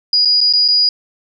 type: tone with dropouts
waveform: sine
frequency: 4900 Hz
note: D#8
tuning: 27 cents flat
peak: -9 dBFS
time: 0.13-0.89 s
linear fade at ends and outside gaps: 2 ms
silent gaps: 0.25-0.255 / 0.406-0.412 / 0.527-0.535 / 0.68-0.685 s
effects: none